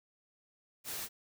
white noise, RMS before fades -40 dBFS, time 0.84-1.09 s, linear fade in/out 50 ms, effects none

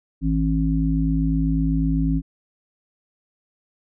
harmonic tone, 54 Hz, A1, 32 cents flat, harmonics 1 / 3 / 5, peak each -22 / -22 / -22 dBFS, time 0.21-2.22 s, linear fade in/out 50 ms, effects none

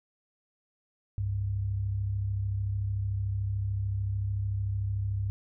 sine tone pair together, 66.4 / 99.92 Hz, C2 / G2, +26 / +34 cents, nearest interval perfect fifth, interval 708 cents, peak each -36 / -28 dBFS, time 1.18-5.3 s, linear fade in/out 0 ms, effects none

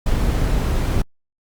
brown noise, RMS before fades -18 dBFS, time 0.06-1.02 s, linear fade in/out 5 ms, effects Opus 48 kbps

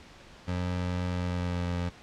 25% pulse tone with pitch glide, 89.7 to 87.9 Hz, F2 to F2, +47 to +12 cents, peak -25 dBFS, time 0.47-1.9 s, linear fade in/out 20 ms, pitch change -35 cents, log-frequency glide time 1.11-1.7 s, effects pink hiss -51 dBFS RMS until 2.02 s + low-pass 5000 Hz 12 dB/octave

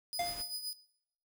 sawtooth tone with tremolo, 4978 Hz, D#8, in tune, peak -32 dBFS, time 0.13-0.73 s, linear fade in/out 0 ms, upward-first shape triangle, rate 7.7 Hz, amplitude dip 70%
square tone with exponential decay, 698 Hz, F5, 1 cent flat, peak -30 dBFS, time 0.19-0.54 s, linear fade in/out 5 ms, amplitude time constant 76 ms
pink noise, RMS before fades -49 dBFS, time 0.19-0.42 s, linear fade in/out 5 ms
effects noise-tail reverb RT60 0.7 s tail -18 dB re dry

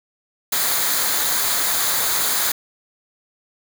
white noise with comb filter, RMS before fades -20 dBFS, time 0.52-2.52 s, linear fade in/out 5 ms, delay 0.36 ms, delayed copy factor -0.55, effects none

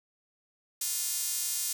sawtooth tone with high-pass filter, 352.8 Hz, F4, 18 cents sharp, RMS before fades -32 dBFS, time 0.81-1.73 s, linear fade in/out 5 ms, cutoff 7400 Hz, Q 1.1, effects none

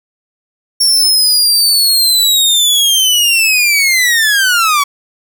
sawtooth linear sweep, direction down, 5500 to 1109 Hz, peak -5 dBFS, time 0.8-4.84 s, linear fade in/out 10 ms, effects none

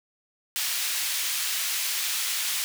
pink high-pass noise, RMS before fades -28 dBFS, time 0.56-2.64 s, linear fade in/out 0 ms, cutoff 2500 Hz, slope 12 dB/octave, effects none

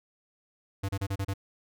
square tone bursts, 97.9 Hz, G2, 2 cents flat, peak -29 dBFS, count 6, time 0.83-1.338 s, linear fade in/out 10 ms, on 58 ms, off 32 ms, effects none

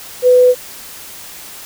sine tone, 499.2 Hz, B4, 19 cents sharp, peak -5 dBFS, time 0.22-0.55 s, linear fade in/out 50 ms, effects white hiss -33 dBFS RMS until 1.65 s

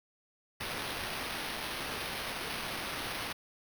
violet noise with sample-and-hold, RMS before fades -38 dBFS, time 0.6-3.33 s, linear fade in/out 10 ms, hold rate 7350 Hz, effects none

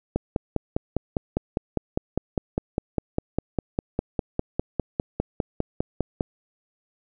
click train, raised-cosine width 2 ms, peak -9 dBFS, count 31, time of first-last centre 0.16-6.208 s, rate 4.96 Hz, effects none

